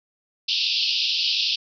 white band-pass noise, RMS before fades -23 dBFS, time 0.48-1.56 s, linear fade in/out 10 ms, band 2600 to 5200 Hz, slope 96 dB/octave, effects none

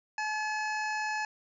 harmonic tone, 856 Hz, A5, 48 cents flat, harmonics 1 / 2 / 3 / 5 / 6 / 7 / 8, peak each -33 / -34 / -39 / -48 / -47 / -51 / -50 dBFS, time 0.18-1.25 s, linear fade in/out 2 ms, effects none

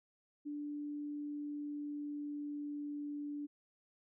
sine tone with pitch glide, 293.2 to 291.5 Hz, D4 to D4, -3 to -13 cents, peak -39 dBFS, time 0.45-3.47 s, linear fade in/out 20 ms, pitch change -10 cents, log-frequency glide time 1.1-3.28 s, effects none

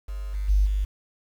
sine tone with level steps, 49.78 Hz, G1, 27 cents sharp, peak -29 / -25 / -16 / -21 dBFS, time 0.08-0.85 s, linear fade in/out 10 ms, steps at 0.33 / 0.48 / 0.65 s, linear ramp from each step 20 ms, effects 8-bit

